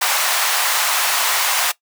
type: high-pass noise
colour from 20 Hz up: pink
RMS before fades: -18 dBFS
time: 0.01-1.72 s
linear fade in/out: 10 ms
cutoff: 780 Hz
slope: 24 dB/octave
effects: noise-tail reverb RT60 0.1 s tail -18 dB re dry